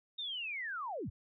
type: linear sweep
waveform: sine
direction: down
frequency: 3729 to 47.65 Hz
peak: -37 dBFS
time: 0.18-1.1 s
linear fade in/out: 10 ms
effects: none